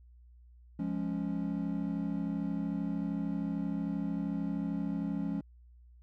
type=chord; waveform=triangle; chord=Db major; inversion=first; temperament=equal; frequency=174.61 / 207.7 / 277.2 Hz; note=F3 / Ab3 / Db4; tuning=0 / 0 / 0 cents; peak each=-34 dBFS; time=0.79-5.41 s; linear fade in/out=5 ms; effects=added 60 Hz sine -54 dBFS peak until 6.02 s